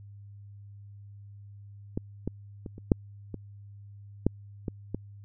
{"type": "clicks", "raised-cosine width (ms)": 3, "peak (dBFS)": [-17, -17, -24, -30, -6, -22, -9, -18, -18], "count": 9, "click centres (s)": [1.975, 2.276, 2.662, 2.781, 2.918, 3.343, 4.266, 4.682, 4.946], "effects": ["added 101 Hz sine -45 dBFS peak until 5.24 s"]}